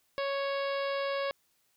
harmonic tone, 554.4 Hz, C#5, in tune, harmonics 1 / 2 / 3 / 4 / 5 / 6 / 7 / 8 / 9, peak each -31 / -37 / -41 / -43 / -45 / -47 / -48 / -49 / -50 dBFS, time 0.18-1.31 s, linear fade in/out 0 ms, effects white hiss -72 dBFS RMS until 1.76 s

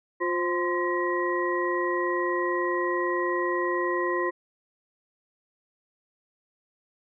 sine tone cluster, 353.6 / 524 / 1036 / 1905 Hz, F4 / C5 / C6 / A#6, +22 / +2 / -17 / +37 cents, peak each -27 / -32 / -29 / -31 dBFS, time 0.2-4.31 s, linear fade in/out 20 ms, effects none

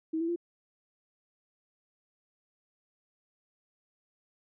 sine tone with pitch steps, 320 / 331.9 / 344.2 Hz, D#4 / E4 / F4, +49 / +12 / -25 cents, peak -28 dBFS, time 0.13-0.361 s, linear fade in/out 10 ms, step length 77 ms, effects none

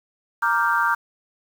sine chord, G minor seventh, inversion first, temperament equal, 932.3 / 1174.7 / 1396.9 / 1568 Hz, Bb5 / D6 / F6 / G6, 0 / 0 / 0 / 0 cents, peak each -23 dBFS, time 0.42-0.95 s, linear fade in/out 10 ms, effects 7-bit

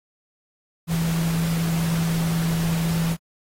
sine tone in noise, 165.5 Hz, E3, 7 cents sharp, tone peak -20 dBFS, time 0.87-3.17 s, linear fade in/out 50 ms, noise pink, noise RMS -32 dBFS, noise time 0.87-3.17 s, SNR +9 dB, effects AAC 48 kbps

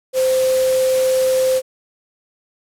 sine tone in noise, 519 Hz, C5, 14 cents flat, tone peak -13 dBFS, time 0.13-1.62 s, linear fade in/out 50 ms, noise white, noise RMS -27 dBFS, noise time 0.13-1.62 s, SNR +11 dB, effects low-pass 12000 Hz 12 dB/octave

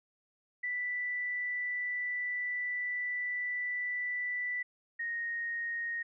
sine tone pair in turn, 1975.5 / 1864.6 Hz, B6 / A#6, 0 / 0 cents, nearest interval minor second, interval 100 cents, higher first, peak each -32 / -33 dBFS, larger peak first, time 0.63-4.63 / 4.99-6.03 s, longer first, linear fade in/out 10 ms, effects none

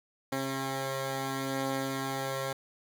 10% pulse tone pair together, 134.6 / 269.9 Hz, C3 / C#4, +49 / -46 cents, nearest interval octave, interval 1205 cents, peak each -26 dBFS, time 0.32-2.53 s, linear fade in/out 5 ms, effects none

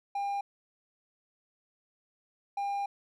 triangle tone bursts at uneven times, 802 Hz, G5, 39 cents sharp, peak -28 dBFS, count 2, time 0.15-0.41 / 2.57-2.86 s, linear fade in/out 5 ms, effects none

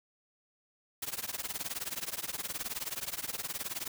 white noise with tremolo, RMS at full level -34 dBFS, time 1.02-3.88 s, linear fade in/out 5 ms, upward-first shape triangle, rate 19 Hz, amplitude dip 100%, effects none

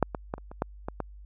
clicks, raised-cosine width 1 ms, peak -7 / -17 / -16 / -29 / -28 / -12 / -18 / -16 dBFS, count 8, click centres 0.027 / 0.148 / 0.339 / 0.381 / 0.515 / 0.621 / 0.885 / 1.003 s, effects added 50 Hz sine -44 dBFS peak until 1.25 s

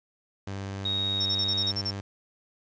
sawtooth tone with pitch glide, 98 to 99.31 Hz, G2 to G2, 0 to +23 cents, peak -29 dBFS, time 0.47-2.01 s, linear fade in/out 5 ms, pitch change +23 cents, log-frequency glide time 1.21-1.89 s
sine tone, 3763 Hz, A#7, 16 cents sharp, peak -26 dBFS, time 0.85-1.71 s, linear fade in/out 5 ms
sine tone bursts, 5410 Hz, E8, 44 cents sharp, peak -27 dBFS, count 8, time 1.2-1.91 s, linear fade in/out 10 ms, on 59 ms, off 34 ms
effects resampled to 16000 Hz + 9-bit

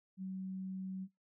sine tone, 188.9 Hz, F#3, 36 cents sharp, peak -39 dBFS, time 0.17-1.08 s, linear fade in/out 50 ms, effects noise-tail reverb RT60 0.2 s tail -22 dB re dry

